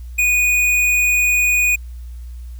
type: tone with tanh clipping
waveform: sine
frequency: 2470 Hz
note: D#7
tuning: 13 cents flat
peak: -14 dBFS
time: 0.18-1.76 s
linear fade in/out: 10 ms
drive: 18 dB
effects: added 60 Hz sine -29 dBFS peak until 2.59 s + white hiss -55 dBFS RMS until 2.59 s